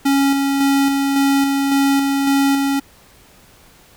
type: tone with tremolo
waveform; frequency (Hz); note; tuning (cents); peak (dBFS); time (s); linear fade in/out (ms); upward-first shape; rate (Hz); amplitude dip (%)
square; 276.5; C#4; -4; -13; 0.05-2.8; 10; square; 1.8; 30
effects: pink hiss -48 dBFS RMS until 3.96 s